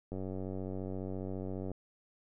click train, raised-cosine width 2 ms, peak -27 dBFS, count 152, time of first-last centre 0.12-1.716 s, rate 94.6 Hz, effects none

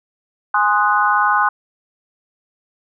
sine chord, Ab dominant seventh, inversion none, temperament equal, 830.6 / 1046.5 / 1244.5 / 1480 Hz, Ab5 / C6 / Eb6 / Gb6, 0 / 0 / 0 / 0 cents, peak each -18 dBFS, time 0.54-1.49 s, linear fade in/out 5 ms, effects none

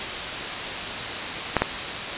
clicks, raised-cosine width 0.5 ms, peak -3 dBFS, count 2, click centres 1.567 / 1.62 s, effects white hiss -28 dBFS RMS until 2.17 s + resampled to 8000 Hz

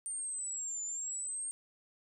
sine linear two-way sweep, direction down then up, 8870 to 7040 to 8650 Hz, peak -36 dBFS, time 0.06-1.51 s, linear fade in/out 0 ms, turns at 0.83 s, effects none

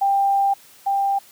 sine tone pair in turn, 792 / 792 Hz, G5 / G5, +18 / +18 cents, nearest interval unison, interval 0 cents, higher neither, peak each -15 / -17 dBFS, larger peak first, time 0.01-0.54 / 0.86-1.19 s, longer first, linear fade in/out 10 ms, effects white hiss -49 dBFS RMS until 1.31 s + high-pass 100 Hz 12 dB/octave

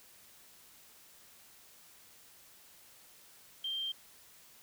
sine tone, 3166 Hz, G7, 17 cents sharp, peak -34 dBFS, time 3.64-3.92 s, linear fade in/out 5 ms, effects white hiss -59 dBFS RMS until 4.62 s

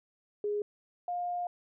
sine tone pair in turn, 414.4 / 707.9 Hz, G#4 / F5, -4 / +23 cents, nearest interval major sixth, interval 927 cents, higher second, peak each -29 / -31 dBFS, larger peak first, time 0.44-0.62 / 1.08-1.47 s, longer second, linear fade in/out 2 ms, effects none

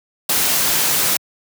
white noise, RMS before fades -17 dBFS, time 0.29-1.17 s, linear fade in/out 5 ms, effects high-pass 100 Hz 12 dB/octave

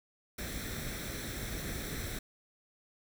pink noise with comb filter, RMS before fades -39 dBFS, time 0.38-2.19 s, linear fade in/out 5 ms, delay 0.52 ms, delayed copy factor +0.65, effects none

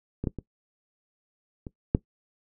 clicks, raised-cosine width 3 ms, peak -17 / -13 / -21 / -24 / -6 dBFS, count 5, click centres 0.24 / 0.272 / 0.387 / 1.668 / 1.949 s, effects noise-tail reverb RT60 0.1 s tail -19 dB re dry

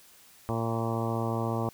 harmonic tone with a mistuned harmonic, 114.5 Hz, A#2, 31 cents flat, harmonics 1 / 2 / 3 / 4 / 5 / 6 / 7 / 8 / 9 / 10, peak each -31 / -34 / -36 / -37 / -38 / -39 / -39 / -40 / -41 / -41 dBFS, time 0.49-1.69 s, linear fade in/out 0 ms, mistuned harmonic 8, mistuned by +31 cents, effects white hiss -56 dBFS RMS until 1.73 s

